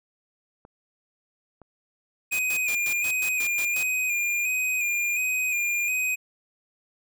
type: clicks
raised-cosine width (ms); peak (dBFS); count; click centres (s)
1; -33; 2; 0.651 / 1.617
type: tone with vibrato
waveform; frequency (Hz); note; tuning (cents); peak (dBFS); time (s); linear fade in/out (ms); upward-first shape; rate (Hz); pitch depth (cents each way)
square; 2458; D#7; -22; -24; 2.31-6.16; 20; square; 1.4; 36
type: noise bursts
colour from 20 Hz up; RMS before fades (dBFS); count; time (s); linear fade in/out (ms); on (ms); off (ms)
white; -35; 9; 2.32-3.83; 2; 70; 110
effects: none